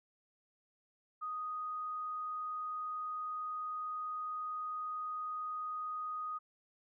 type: tone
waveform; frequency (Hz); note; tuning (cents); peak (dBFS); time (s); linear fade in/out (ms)
sine; 1244.5; D#6; 0; -37; 1.21-6.39; 20
effects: none